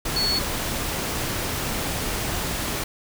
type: tone in noise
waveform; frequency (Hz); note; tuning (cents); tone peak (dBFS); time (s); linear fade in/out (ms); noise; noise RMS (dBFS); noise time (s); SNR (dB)
sine; 4398; C#8; -14; -21; 0.16-0.39; 5; pink; -27; 0.05-2.84; +3
effects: none